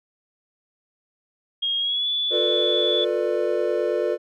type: tone with pitch glide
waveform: sine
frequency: 3258 to 3452 Hz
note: G#7 to A7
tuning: -34 to -34 cents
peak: -21 dBFS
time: 1.62-3.05 s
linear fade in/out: 10 ms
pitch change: +100 cents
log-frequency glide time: 1.79-2.08 s
type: chord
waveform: triangle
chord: B half-diminished seventh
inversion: second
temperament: just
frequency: 355.6 / 444.5 / 493.9 / 592.7 Hz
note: F4 / A4 / B4 / D5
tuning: +31 / +18 / 0 / +16 cents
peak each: -24 dBFS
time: 2.3-4.18 s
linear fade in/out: 50 ms
effects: none